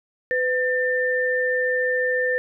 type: tone pair together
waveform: sine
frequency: 503.1 / 1793 Hz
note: B4 / A6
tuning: +32 / +32 cents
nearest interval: octave + minor seventh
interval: 2200 cents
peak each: -22 dBFS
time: 0.31-2.38 s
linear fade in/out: 0 ms
effects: none